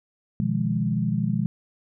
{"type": "chord", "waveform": "sine", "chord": "F half-diminished seventh", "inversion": "second", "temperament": "equal", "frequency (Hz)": [123.47, 155.56, 174.61, 207.7], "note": ["Cb3", "Eb3", "F3", "Ab3"], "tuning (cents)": [0, 0, 0, 0], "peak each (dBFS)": [-27, -28, -27, -26], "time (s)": [0.4, 1.46], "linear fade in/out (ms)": 0, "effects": []}